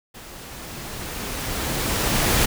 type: noise with level ramp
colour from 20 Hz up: pink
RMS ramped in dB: -41 to -18 dBFS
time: 0.14-2.46 s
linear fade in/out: 10 ms
effects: none